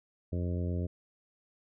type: harmonic tone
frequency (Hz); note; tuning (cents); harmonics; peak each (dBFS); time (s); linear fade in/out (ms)
88.1; F2; +16; 1 / 2 / 3 / 4 / 5 / 6 / 7; -31 / -37 / -41 / -43 / -45 / -47 / -48; 0.32-0.87; 10
effects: none